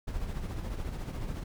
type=noise with tremolo; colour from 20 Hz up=brown; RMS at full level=-33 dBFS; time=0.07-1.44 s; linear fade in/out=10 ms; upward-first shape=triangle; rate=14 Hz; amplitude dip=55%; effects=none